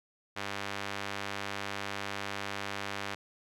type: tone with band-pass filter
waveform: sawtooth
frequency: 100 Hz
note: G2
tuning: 35 cents sharp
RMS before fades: -38 dBFS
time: 0.36-3.15 s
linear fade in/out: 10 ms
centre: 2200 Hz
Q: 0.71
effects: none